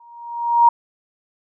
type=tone with exponential growth; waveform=sine; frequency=942 Hz; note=A#5; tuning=18 cents sharp; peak=-6 dBFS; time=0-0.69 s; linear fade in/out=5 ms; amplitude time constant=150 ms; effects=none